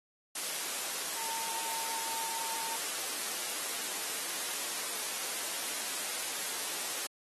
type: tone in noise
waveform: sine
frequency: 905 Hz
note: A5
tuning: 48 cents sharp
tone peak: -41 dBFS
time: 1.16-2.76 s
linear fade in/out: 5 ms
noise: white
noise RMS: -36 dBFS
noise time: 0.35-7.07 s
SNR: -8 dB
effects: high-pass 300 Hz 12 dB/octave + AAC 32 kbps